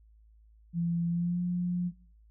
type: tone with pitch glide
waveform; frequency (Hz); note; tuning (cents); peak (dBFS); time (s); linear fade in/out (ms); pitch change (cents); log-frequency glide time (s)
sine; 170 to 177.22; F3 to F3; -46 to +26; -27; 0.73-1.92; 50; +72; 1.08-1.42
effects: noise-tail reverb RT60 0.5 s tail -21 dB re dry + added 54 Hz sine -56 dBFS peak until 2.3 s